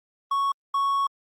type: tone bursts at uneven times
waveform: triangle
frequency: 1108.7 Hz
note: C#6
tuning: in tune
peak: -19 dBFS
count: 2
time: 0.31-0.52 / 0.74-1.07 s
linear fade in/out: 5 ms
effects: Opus 32 kbps